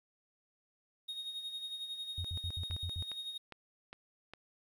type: tone with tremolo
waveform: triangle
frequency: 3729 Hz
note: A#7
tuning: in tune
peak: -36 dBFS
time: 1.08-3.38 s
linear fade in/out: 10 ms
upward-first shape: sine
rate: 11 Hz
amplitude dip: 55%
type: tone bursts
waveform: sine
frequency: 87.31 Hz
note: F2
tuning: in tune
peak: -36 dBFS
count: 7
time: 2.18-3.025 s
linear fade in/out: 0 ms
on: 65 ms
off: 65 ms
type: click train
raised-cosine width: 0.3 ms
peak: -31 dBFS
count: 5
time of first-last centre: 2.71-4.336 s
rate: 2.46 Hz
effects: 11-bit